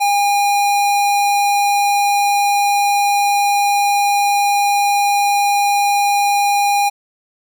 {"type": "tone", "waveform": "square", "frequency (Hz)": 811, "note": "G#5", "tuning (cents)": -41, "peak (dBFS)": -13, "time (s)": [0, 6.9], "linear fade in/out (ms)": 20, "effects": []}